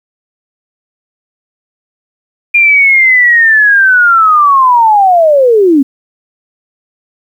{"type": "linear sweep", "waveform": "sine", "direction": "down", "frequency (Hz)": [2411, 259.4], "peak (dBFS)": -3, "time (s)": [2.54, 5.83], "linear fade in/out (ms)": 10, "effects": ["7-bit"]}